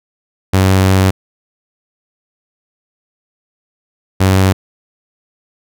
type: tone pair in turn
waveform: sawtooth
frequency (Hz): 95 / 95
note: F#2 / F#2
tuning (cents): +46 / +46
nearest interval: unison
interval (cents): 0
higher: neither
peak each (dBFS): -4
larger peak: neither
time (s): 0.53-1.11 / 4.2-4.53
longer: first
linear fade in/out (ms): 10
effects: none